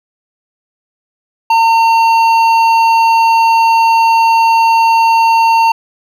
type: tone with hard clipping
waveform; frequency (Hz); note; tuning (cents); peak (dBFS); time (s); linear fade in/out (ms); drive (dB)
sine; 910; A#5; -42; -8; 1.5-5.72; 5; 9
effects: none